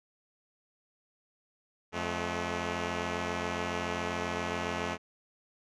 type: tone pair together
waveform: 5% pulse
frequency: 87.31 / 215 Hz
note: F2 / A3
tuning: 0 / -40 cents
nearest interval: octave + major third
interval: 1560 cents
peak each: -23 dBFS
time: 1.92-4.98 s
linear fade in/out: 50 ms
effects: low-pass 5000 Hz 12 dB/octave